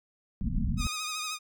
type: low-pass noise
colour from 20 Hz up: pink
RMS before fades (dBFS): -29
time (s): 0.41-0.87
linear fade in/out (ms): 0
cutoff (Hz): 250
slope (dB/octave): 96
type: tone with vibrato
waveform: 10% pulse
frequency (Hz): 1244.5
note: D#6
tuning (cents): 0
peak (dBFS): -24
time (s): 0.77-1.39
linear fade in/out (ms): 50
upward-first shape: sine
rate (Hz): 13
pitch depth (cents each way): 42
effects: none